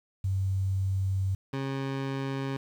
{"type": "tone pair in turn", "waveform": ["sine", "20% pulse"], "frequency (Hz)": [95.8, 135.72], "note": ["G2", "C#3"], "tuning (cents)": [-39, -36], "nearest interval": "tritone", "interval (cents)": 603, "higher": "second", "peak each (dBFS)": -25, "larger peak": "neither", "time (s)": [[0.24, 1.35], [1.53, 2.57]], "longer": "first", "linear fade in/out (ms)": 5, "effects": ["low-pass 4000 Hz 12 dB/octave", "9-bit"]}